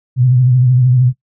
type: tone with vibrato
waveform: sine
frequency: 126.2 Hz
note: B2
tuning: 38 cents sharp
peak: -7 dBFS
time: 0.16-1.13 s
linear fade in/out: 50 ms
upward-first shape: triangle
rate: 13 Hz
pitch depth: 78 cents each way
effects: noise-tail reverb RT60 0.1 s tail -17 dB re dry